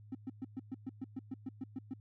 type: tone bursts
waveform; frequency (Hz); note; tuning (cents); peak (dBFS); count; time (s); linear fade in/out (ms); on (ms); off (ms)
triangle; 261.6; C4; 0; -34; 13; 0.12-1.937; 5; 29; 120
effects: tanh soft clip ceiling -33 dBFS + added 105 Hz sine -53 dBFS peak until 2 s